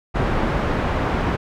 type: low-pass noise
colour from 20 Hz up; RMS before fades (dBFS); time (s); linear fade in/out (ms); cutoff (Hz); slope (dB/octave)
pink; -21; 0.14-1.37; 20; 1600; 12
effects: none